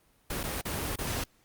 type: noise with dropouts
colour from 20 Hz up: pink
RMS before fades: -33 dBFS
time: 0.3-1.24 s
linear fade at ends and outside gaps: 5 ms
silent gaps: 0.432-0.437 / 0.613-0.652 / 0.959-0.986 s
effects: pink hiss -66 dBFS RMS until 1.44 s + Opus 32 kbps